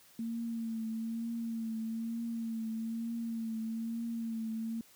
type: tone with vibrato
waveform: sine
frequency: 227.1 Hz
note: A#3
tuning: 45 cents flat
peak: -34 dBFS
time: 0.19-4.81 s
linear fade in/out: 2 ms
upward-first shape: triangle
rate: 1.1 Hz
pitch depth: 41 cents each way
effects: white hiss -61 dBFS RMS until 4.95 s + high-pass 60 Hz 12 dB/octave